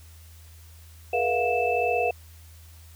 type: tone cluster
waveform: sine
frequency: 427.3 / 482.2 / 672 / 714 / 2637 Hz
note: G#4 / B4 / E5 / F5 / E7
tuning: +49 / -41 / +33 / +38 / 0 cents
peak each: -31 / -26 / -30 / -26 / -29 dBFS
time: 1.13-2.11 s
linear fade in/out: 5 ms
effects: added 81 Hz sine -46 dBFS peak until 2.95 s + white hiss -55 dBFS RMS until 2.95 s